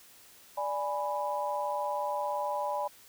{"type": "chord", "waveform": "sine", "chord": "G# diminished", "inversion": "second", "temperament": "equal", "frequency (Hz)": [587.3, 830.6, 987.8], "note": ["D5", "G#5", "B5"], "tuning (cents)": [0, 0, 0], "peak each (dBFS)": -34, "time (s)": [0.57, 2.88], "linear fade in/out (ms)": 10, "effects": ["white hiss -56 dBFS RMS until 3.08 s"]}